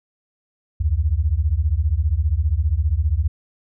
sine beating tone pair, 69.3 / 84.3 Hz, C#2 / E2, 0 / +39 cents, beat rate 15 Hz, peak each -19 dBFS, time 0.8-3.28 s, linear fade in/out 10 ms, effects none

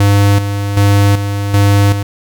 square tone with tremolo, 100.8 Hz, G2, 49 cents sharp, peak -7 dBFS, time 0-2.03 s, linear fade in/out 5 ms, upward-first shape square, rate 1.3 Hz, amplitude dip 60%, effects none

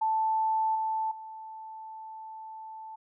sine tone with level steps, 880 Hz, A5, in tune, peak -24 / -27 / -40 dBFS, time 0.01-2.96 s, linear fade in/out 10 ms, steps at 0.75 / 1.11 s, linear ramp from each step 5 ms, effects none

